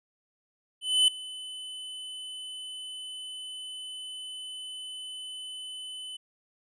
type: tone with ADSR envelope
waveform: square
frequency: 3020 Hz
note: F#7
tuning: 35 cents sharp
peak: -18 dBFS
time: 0.81-6.17 s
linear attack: 270 ms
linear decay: 3 ms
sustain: -20 dB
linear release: 9 ms
effects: resampled to 22050 Hz